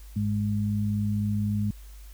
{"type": "tone pair together", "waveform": "sine", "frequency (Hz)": [103.75, 207.5], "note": ["G#2", "G#3"], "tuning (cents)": [-1, -1], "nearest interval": "octave", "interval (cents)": 1200, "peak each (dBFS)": [-26, -27], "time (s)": [0.16, 1.71], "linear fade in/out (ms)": 5, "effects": ["added 50 Hz sine -42 dBFS peak until 2.13 s", "white hiss -56 dBFS RMS until 2.13 s"]}